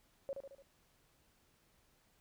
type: tone with echo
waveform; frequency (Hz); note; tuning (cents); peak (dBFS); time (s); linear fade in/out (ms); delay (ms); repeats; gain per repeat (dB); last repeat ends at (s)
sine; 550; C#5; -14; -37; 0.29-0.33; 0; 73; 4; -5; 0.622
effects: pink hiss -72 dBFS RMS until 2.2 s